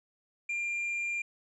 triangle tone, 2392 Hz, D7, 31 cents sharp, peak -29 dBFS, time 0.49-1.22 s, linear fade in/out 5 ms, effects resampled to 22050 Hz

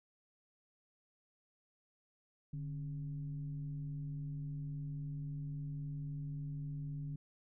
sine tone with frequency modulation, 146.83 Hz, D3, in tune, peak -39 dBFS, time 2.53-7.16 s, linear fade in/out 5 ms, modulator 125 Hz, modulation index 0.42, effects none

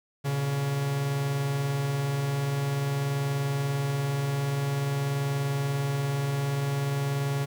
45% pulse tone pair together, 119.51 / 140 Hz, A#2 / C#3, +44 / +18 cents, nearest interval minor third, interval 274 cents, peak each -37 / -26 dBFS, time 0.24-7.46 s, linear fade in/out 20 ms, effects 9-bit

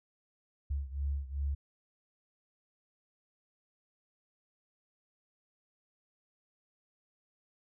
sine beating tone pair, 69.3 / 71.9 Hz, C#2 / D2, 0 / -36 cents, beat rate 2.6 Hz, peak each -34 / -37 dBFS, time 0.7-1.55 s, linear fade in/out 10 ms, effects none

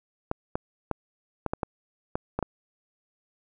clicks, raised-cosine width 1 ms, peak -13 dBFS, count 9, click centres 0.314 / 0.555 / 0.913 / 1.463 / 1.535 / 1.632 / 2.155 / 2.39 / 2.427 s, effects none

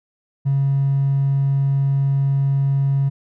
triangle tone with hard clipping, 137.9 Hz, C#3, 9 cents flat, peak -15 dBFS, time 0.45-3.1 s, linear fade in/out 20 ms, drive 3 dB, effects none

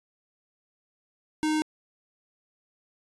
square tone, 309 Hz, D#4, 12 cents flat, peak -24 dBFS, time 1.43-1.62 s, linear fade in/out 0 ms, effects resampled to 24000 Hz

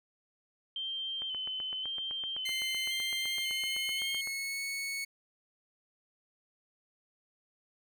sine tone with vibrato, 3100 Hz, G7, 20 cents flat, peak -34 dBFS, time 0.76-4.21 s, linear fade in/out 2 ms, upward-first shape square, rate 0.93 Hz, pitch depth 29 cents each way
click train, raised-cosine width 0.5 ms, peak -32 dBFS, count 25, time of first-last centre 1.22-4.273 s, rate 7.86 Hz
sawtooth tone with pitch glide, 2095 to 2211 Hz, C7 to C#7, +2 to -5 cents, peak -31 dBFS, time 2.45-5.05 s, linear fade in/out 10 ms, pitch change +93 cents, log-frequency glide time 3.18-4.63 s
effects none

